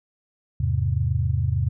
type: chord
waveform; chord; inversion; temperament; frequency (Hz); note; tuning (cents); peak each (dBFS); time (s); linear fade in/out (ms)
sine; E augmented; none; equal; 82.41 / 103.83 / 130.81; E2 / G#2 / B#2; 0 / 0 / 0; -24; 0.6-1.69; 5
effects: none